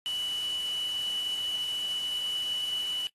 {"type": "tone in noise", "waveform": "sine", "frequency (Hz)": 2960, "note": "F#7", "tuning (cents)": 0, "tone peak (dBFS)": -29, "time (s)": [0.06, 3.07], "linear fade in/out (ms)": 0, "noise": "white", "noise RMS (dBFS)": -44, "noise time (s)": [0.06, 3.07], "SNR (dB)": 12, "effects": ["noise-tail reverb RT60 0.1 s tail -20 dB re dry", "AAC 32 kbps"]}